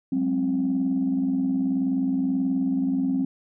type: tone cluster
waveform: sine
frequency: 184.8 / 203.6 / 265.4 Hz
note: F#3 / G#3 / C4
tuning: -2 / -34 / +25 cents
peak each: -29 / -30 / -21 dBFS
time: 0.12-3.25 s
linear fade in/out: 5 ms
effects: tanh soft clip ceiling -15 dBFS